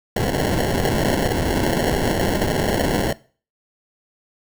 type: noise with sample-and-hold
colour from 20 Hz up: white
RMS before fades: -20 dBFS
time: 0.16-3.13 s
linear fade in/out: 5 ms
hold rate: 1225 Hz
effects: noise-tail reverb RT60 0.4 s tail -20 dB re dry